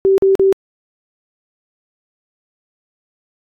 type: tone bursts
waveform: sine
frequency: 387.1 Hz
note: G4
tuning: 22 cents flat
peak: -8 dBFS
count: 3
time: 0.05-0.526 s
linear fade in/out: 0 ms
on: 130 ms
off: 43 ms
effects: AAC 64 kbps